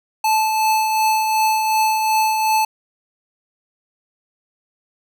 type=tone with tremolo; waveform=square; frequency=872 Hz; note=A5; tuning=16 cents flat; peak=-14 dBFS; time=0.24-2.65 s; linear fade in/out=5 ms; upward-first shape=triangle; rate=2.7 Hz; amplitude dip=40%; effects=none